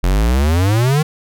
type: exponential sweep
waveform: square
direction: up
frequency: 42.5 to 159 Hz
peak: -12 dBFS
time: 0.03-1.03 s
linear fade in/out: 10 ms
effects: none